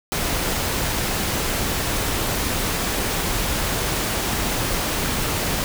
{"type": "noise", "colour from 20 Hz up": "pink", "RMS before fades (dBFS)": -23, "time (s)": [0.12, 5.64], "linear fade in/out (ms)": 0, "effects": []}